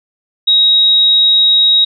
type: tone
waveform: sine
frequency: 3798 Hz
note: A#7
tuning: 32 cents sharp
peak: -6 dBFS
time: 0.47-1.85 s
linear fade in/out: 10 ms
effects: none